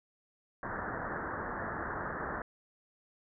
white low-pass noise, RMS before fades -38 dBFS, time 0.63-2.42 s, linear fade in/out 2 ms, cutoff 1800 Hz, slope 96 dB/octave, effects none

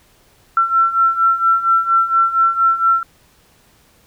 sine beating tone pair, 1346 / 1350.3 Hz, E6 / E6, +36 / +41 cents, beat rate 4.3 Hz, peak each -17 / -13 dBFS, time 0.57-3.03 s, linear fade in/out 2 ms, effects pink hiss -53 dBFS RMS until 4.06 s

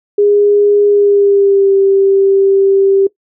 sine tone with pitch glide, 410 to 391.3 Hz, G#4 to G4, -22 to -3 cents, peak -6 dBFS, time 0.18-3.07 s, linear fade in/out 5 ms, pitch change -81 cents, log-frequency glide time 0.87-1.74 s, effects noise-tail reverb RT60 0.1 s tail -19 dB re dry

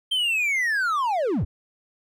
triangle linear sweep, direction down, 3167 to 51.91 Hz, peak -19 dBFS, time 0.11-1.45 s, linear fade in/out 10 ms, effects none

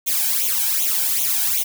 blue noise with flanger, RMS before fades -20 dBFS, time 0.06-1.64 s, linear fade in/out 20 ms, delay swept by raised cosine 0.3 to 1.3 ms, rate 2.6 Hz, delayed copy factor +0.9, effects none

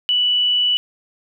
sine tone, 2960 Hz, F#7, in tune, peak -14 dBFS, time 0.09-0.77 s, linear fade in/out 0 ms, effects none

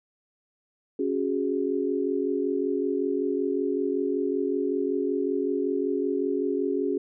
sine chord, C# suspended fourth, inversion none, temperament equal, 277.2 / 370 / 415.3 Hz, C#4 / F#4 / G#4, 0 / 0 / 0 cents, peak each -28 dBFS, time 0.99-6.98 s, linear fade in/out 5 ms, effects none

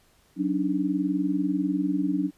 sine tone cluster, 184.2 / 282.7 / 302.8 Hz, F#3 / C#4 / D#4, -7 / +34 / -47 cents, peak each -29 / -26 / -27 dBFS, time 0.36-2.31 s, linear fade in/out 50 ms, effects pink hiss -62 dBFS RMS until 2.37 s + resampled to 32000 Hz

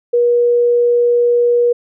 sine tone, 480 Hz, B4, 49 cents flat, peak -9 dBFS, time 0.13-1.73 s, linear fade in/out 10 ms, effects none

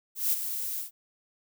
violet noise with ADSR envelope, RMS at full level -24 dBFS, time 0.15-0.91 s, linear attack 170 ms, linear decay 30 ms, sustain -9 dB, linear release 120 ms, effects none

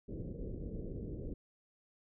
pink low-pass noise, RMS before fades -42 dBFS, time 0.08-1.34 s, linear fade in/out 10 ms, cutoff 500 Hz, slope 48 dB/octave, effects none

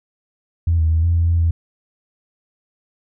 sine tone with pitch steps, 83.9 / 80 / 80.9 / 85 / 84.1 / 84.6 / 83.2 Hz, E2 / D#2 / E2 / F2 / E2 / E2 / E2, +31 / +49 / -32 / -46 / +35 / +45 / +17 cents, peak -12 dBFS, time 0.67-1.51 s, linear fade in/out 5 ms, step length 120 ms, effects tanh soft clip ceiling -8 dBFS

